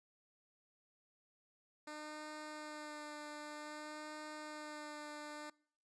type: tone with vibrato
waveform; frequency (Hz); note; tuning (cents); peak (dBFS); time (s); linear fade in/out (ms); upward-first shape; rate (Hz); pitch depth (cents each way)
10% pulse; 301.7; D4; +47; -38; 1.87-5.5; 5; sine; 0.53; 19
effects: noise-tail reverb RT60 0.6 s tail -25 dB re dry + resampled to 22050 Hz